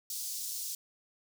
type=high-pass noise; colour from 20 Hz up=pink; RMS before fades=-38 dBFS; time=0.1-0.75 s; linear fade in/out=2 ms; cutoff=4900 Hz; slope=24 dB/octave; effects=none